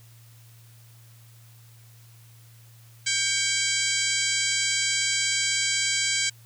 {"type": "harmonic tone with a mistuned harmonic", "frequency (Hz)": 792, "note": "G5", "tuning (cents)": 18, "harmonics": [2, 3, 4, 5, 6, 7, 8, 9, 10], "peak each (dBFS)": [-33, -29, -31, -33, -31, -34, -34, -31, -30], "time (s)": [3.06, 6.3], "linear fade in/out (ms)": 10, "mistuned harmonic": 3, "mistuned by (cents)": -88, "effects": ["added 115 Hz sine -49 dBFS peak until 6.45 s", "white hiss -57 dBFS RMS until 6.45 s"]}